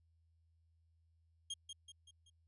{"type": "tone with echo", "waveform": "sawtooth", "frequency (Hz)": 3233, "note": "G#7", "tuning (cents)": -47, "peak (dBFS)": -37, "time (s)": [1.5, 1.54], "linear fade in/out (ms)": 5, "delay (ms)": 190, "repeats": 4, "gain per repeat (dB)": -6, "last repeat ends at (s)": 2.3, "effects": ["added 82 Hz sine -70 dBFS peak until 2.47 s", "resampled to 24000 Hz"]}